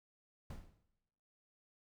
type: noise with exponential decay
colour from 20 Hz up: brown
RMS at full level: -42 dBFS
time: 0.5-0.84 s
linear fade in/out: 5 ms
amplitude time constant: 73 ms
effects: noise-tail reverb RT60 1.0 s tail -17 dB re dry